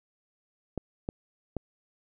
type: clicks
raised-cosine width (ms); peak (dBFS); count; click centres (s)
2; -18; 3; 0.777 / 1.089 / 1.567
effects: none